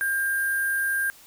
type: tone with sample-and-hold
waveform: sine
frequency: 1600 Hz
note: G6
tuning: 35 cents sharp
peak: -22 dBFS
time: 0.01-1.1 s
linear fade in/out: 0 ms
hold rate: 11025 Hz
effects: white hiss -51 dBFS RMS until 1.26 s